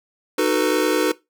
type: chord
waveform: square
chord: B dominant seventh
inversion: first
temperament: just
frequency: 308.7 / 370.4 / 444.5 / 493.9 Hz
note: D#4 / F#4 / A4 / B4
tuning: -14 / +2 / +18 / 0 cents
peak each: -23 dBFS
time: 0.38-1.12 s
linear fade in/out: 5 ms
effects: noise-tail reverb RT60 0.2 s tail -19 dB re dry